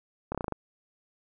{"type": "slowing click train", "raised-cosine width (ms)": 1, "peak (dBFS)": -17, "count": 7, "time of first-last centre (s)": [0.32, 0.523], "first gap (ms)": 27, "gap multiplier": 1.09, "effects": []}